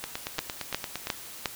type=two click trains; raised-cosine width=0.2 ms; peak=-9 / -14 dBFS; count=4 / 10; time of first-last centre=0.39-1.458 / 0.04-1.071 s; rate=2.81 / 8.73 Hz; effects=white hiss -43 dBFS RMS until 1.55 s